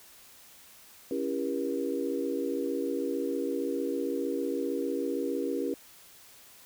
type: chord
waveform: sine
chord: C# diminished seventh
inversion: none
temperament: just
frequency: 277.2 / 332.6 / 399.1 / 479 Hz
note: C#4 / E4 / G4 / Bb4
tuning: 0 / +16 / +31 / +47 cents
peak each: -33 / -35 / -34 / -34 dBFS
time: 1.11-5.74 s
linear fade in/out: 2 ms
effects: white hiss -54 dBFS RMS until 6.65 s